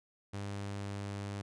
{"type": "tone", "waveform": "sawtooth", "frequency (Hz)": 100.4, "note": "G2", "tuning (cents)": 42, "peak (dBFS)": -34, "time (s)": [0.33, 1.42], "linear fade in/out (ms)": 10, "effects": ["resampled to 22050 Hz"]}